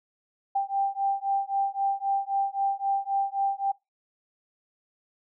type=beating tone pair; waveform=sine; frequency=787 / 790.8 Hz; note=G5 / G5; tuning=+7 / +15 cents; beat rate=3.8 Hz; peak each=-27 dBFS; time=0.55-3.72 s; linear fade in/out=10 ms; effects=noise-tail reverb RT60 0.2 s tail -21 dB re dry